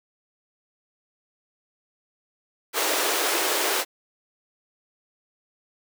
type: high-pass noise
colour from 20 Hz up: pink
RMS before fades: -24 dBFS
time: 2.73-3.85 s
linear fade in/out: 50 ms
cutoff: 330 Hz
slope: 48 dB/octave
effects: none